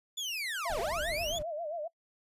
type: linear two-way sweep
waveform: 30% pulse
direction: down then up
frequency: 3520 to 363.7 to 3520 Hz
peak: -31 dBFS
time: 0.17-1.39 s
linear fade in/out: 10 ms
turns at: 0.8 s
type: tone with vibrato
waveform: sine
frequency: 640 Hz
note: D#5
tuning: 49 cents sharp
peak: -34 dBFS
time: 0.65-1.88 s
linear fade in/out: 10 ms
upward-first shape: sine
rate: 7.5 Hz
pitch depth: 140 cents each way
type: noise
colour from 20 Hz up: brown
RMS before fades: -43 dBFS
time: 0.69-1.43 s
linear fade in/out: 10 ms
effects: noise-tail reverb RT60 0.1 s tail -24 dB re dry + resampled to 32000 Hz